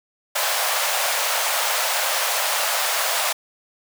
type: high-pass noise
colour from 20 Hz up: pink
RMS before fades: -22 dBFS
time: 0.35-3.33 s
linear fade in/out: 10 ms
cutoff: 560 Hz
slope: 48 dB/octave
effects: none